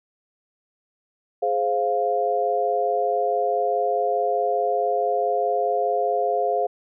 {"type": "chord", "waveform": "sine", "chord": "F minor", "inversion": "first", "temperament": "just", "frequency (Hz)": [419.1, 523.8, 698.5], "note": ["Ab4", "C5", "F5"], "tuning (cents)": [16, 2, 0], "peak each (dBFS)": [-25, -25, -22], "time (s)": [1.42, 6.67], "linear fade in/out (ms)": 10, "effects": []}